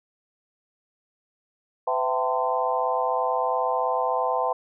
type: tone cluster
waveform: sine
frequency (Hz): 506 / 664 / 773 / 896 / 1032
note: B4 / E5 / G5 / A5 / C6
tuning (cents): +42 / +12 / -24 / +31 / -24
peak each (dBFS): -28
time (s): 1.87-4.53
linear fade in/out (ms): 5
effects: none